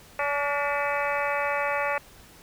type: harmonic tone with a mistuned harmonic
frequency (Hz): 286.2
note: D4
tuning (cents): -45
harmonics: 2 / 3 / 4 / 5 / 6 / 7 / 8 / 9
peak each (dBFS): -29 / -31 / -32 / -33 / -34 / -34 / -35 / -36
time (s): 0.19-1.98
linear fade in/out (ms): 2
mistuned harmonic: 6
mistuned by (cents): +68
effects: pink hiss -51 dBFS RMS until 2.42 s